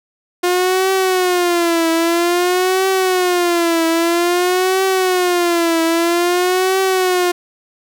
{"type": "tone with vibrato", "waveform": "sawtooth", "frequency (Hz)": 354, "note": "F4", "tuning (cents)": 23, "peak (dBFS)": -9, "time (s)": [0.43, 7.32], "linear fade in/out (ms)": 10, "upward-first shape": "triangle", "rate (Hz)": 0.51, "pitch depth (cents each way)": 140, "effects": []}